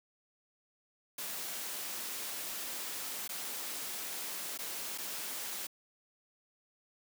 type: noise with dropouts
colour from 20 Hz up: white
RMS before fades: -40 dBFS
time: 1.18-5.67 s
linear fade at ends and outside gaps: 5 ms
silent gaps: 3.278-3.291 / 4.577-4.588 / 4.978-4.982 s
effects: high-pass 200 Hz 12 dB/octave